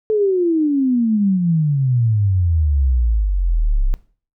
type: exponential sweep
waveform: sine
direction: down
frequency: 440 to 31.41 Hz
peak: -13 dBFS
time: 0.1-3.94 s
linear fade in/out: 0 ms
effects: noise-tail reverb RT60 0.4 s tail -18 dB re dry